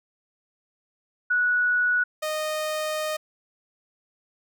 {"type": "tone pair in turn", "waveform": ["sine", "sawtooth"], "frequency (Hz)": [1469, 617.6], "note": ["F#6", "D#5"], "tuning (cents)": [-13, -13], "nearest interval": "octave + minor third", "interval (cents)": 1500, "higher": "first", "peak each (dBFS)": [-19, -22], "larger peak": "first", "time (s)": [[1.3, 2.04], [2.22, 3.17]], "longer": "second", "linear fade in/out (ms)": 10, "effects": []}